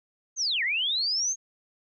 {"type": "linear two-way sweep", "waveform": "sine", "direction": "down then up", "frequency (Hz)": [6540, 1807, 6540], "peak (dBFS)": -24, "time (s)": [0.36, 1.36], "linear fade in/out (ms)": 50, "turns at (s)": 0.63, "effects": []}